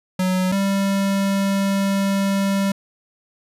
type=tone pair in turn; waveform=square; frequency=185 / 196.56 Hz; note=F#3 / G3; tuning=0 / +5 cents; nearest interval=minor second; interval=105 cents; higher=second; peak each=-18 dBFS; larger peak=neither; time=0.19-0.52 / 0.52-2.72 s; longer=second; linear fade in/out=5 ms; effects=resampled to 32000 Hz + 10-bit